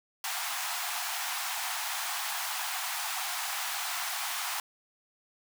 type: high-pass noise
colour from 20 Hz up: pink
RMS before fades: -34 dBFS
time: 0.24-4.6 s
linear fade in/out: 2 ms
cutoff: 700 Hz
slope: 96 dB/octave
effects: none